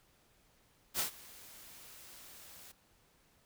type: noise with ADSR envelope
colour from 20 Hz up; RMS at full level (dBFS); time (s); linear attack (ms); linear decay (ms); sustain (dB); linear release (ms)
white; -32; 0.94-2.72; 55; 110; -22; 9
effects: pink hiss -69 dBFS RMS until 3.45 s